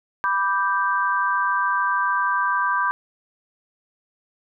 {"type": "chord", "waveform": "sine", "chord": "G major", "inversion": "first", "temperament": "equal", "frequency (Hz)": [987.8, 1174.7, 1568], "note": ["B5", "D6", "G6"], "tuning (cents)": [0, 0, 0], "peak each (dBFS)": -23, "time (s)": [0.24, 2.91], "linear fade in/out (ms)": 0, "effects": []}